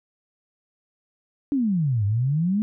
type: exponential two-way sweep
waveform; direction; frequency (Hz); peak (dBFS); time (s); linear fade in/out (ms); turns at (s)
sine; down then up; 293.7 to 98 to 220.6; -19; 1.52-2.62; 0; 2.05
effects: none